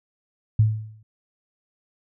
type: tone with exponential decay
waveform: sine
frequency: 108.6 Hz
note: A2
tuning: 22 cents flat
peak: -11 dBFS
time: 0.59-1.03 s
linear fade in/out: 5 ms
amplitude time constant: 94 ms
effects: none